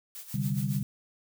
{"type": "noise with tremolo", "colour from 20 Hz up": "blue", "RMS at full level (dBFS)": -41, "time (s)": [0.15, 0.83], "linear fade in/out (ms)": 0, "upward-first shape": "sine", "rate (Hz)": 7.2, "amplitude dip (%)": 70}
{"type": "chord", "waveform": "sine", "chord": "C suspended second", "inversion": "none", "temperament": "just", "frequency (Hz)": [130.81, 147.16, 196.22], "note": ["C3", "D3", "G3"], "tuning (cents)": [0, 4, 2], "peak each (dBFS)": -31, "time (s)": [0.34, 0.83], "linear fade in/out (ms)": 5}
{"effects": []}